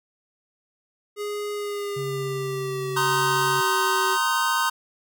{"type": "tone with pitch glide", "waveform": "square", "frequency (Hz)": [414.1, 379.7], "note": ["G#4", "F#4"], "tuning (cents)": [-5, 45], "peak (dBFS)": -28, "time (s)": [1.16, 4.18], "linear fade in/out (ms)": 50, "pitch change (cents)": -150, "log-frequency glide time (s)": [1.53, 3.05]}
{"type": "tone with tremolo", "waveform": "triangle", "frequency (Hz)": 138.59, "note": "C#3", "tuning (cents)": 0, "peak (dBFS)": -28, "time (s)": [1.96, 3.61], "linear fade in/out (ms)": 10, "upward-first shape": "triangle", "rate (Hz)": 0.97, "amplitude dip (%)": 25}
{"type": "chord", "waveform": "square", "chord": "C minor seventh", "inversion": "third", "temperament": "equal with one note detuned", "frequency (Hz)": [932.3, 1046.5, 1244.5, 1530.4], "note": ["Bb5", "C6", "Eb6", "G6"], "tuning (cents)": [0, 0, 0, -42], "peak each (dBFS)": -27, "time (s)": [2.96, 4.7], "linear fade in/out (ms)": 10}
{"effects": []}